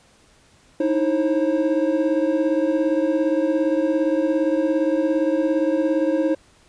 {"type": "tone cluster", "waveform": "triangle", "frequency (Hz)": [306.9, 324.3, 536], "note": ["D#4", "E4", "C5"], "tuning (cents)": [-24, -28, 42], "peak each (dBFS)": -20, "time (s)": [0.8, 6.35], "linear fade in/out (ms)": 5, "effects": ["pink hiss -55 dBFS RMS until 6.68 s", "resampled to 22050 Hz"]}